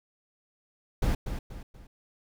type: noise with echo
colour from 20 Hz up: brown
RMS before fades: -25 dBFS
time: 1.02-1.15 s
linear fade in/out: 5 ms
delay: 240 ms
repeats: 3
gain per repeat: -8 dB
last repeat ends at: 1.87 s
effects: none